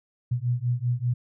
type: beating tone pair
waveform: sine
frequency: 119.7 / 124.8 Hz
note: A#2 / B2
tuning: +46 / +19 cents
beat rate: 5.1 Hz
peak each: -26 dBFS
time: 0.31-1.14 s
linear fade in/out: 10 ms
effects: none